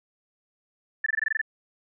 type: tone bursts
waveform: sine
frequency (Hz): 1760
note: A6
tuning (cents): 0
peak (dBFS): -21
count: 9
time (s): 1.04-1.415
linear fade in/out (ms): 5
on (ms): 23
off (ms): 21
effects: none